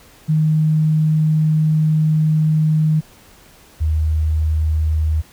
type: tone pair in turn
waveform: sine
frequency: 155.56 / 78.1 Hz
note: D#3 / D#2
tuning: 0 / +7 cents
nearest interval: octave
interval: 1193 cents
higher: first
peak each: -12 / -14 dBFS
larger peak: first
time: 0.28-3.01 / 3.8-5.22 s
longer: first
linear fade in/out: 20 ms
effects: pink hiss -47 dBFS RMS until 5.32 s